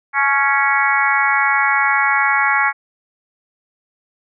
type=harmonic tone with a mistuned harmonic; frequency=277.2 Hz; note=C#4; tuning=in tune; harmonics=3 / 4 / 5 / 6 / 7 / 8; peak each=-20 / -20 / -20 / -20 / -20 / -20 dBFS; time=0.13-2.73 s; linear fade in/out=50 ms; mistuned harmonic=3; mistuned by=+29 cents; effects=none